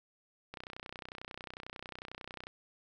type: click train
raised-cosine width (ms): 0.3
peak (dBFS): -27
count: 61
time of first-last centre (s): 0.54-2.469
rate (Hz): 31.1
effects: none